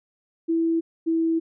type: tone pair in turn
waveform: sine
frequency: 329.6 / 327.3 Hz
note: E4 / E4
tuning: 0 / -12 cents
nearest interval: unison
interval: 12 cents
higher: first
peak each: -19 dBFS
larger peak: neither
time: 0.48-0.81 / 1.06-1.4 s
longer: second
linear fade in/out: 20 ms
effects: none